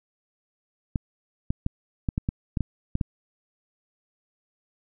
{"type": "clicks", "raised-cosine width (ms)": 5, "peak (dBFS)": -12, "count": 10, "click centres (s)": [0.958, 1.505, 1.664, 2.088, 2.179, 2.289, 2.572, 2.607, 2.954, 3.012], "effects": []}